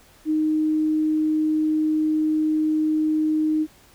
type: tone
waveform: sine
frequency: 310 Hz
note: D#4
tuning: 6 cents flat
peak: -18 dBFS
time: 0.25-3.67 s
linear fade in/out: 50 ms
effects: pink hiss -53 dBFS RMS until 3.94 s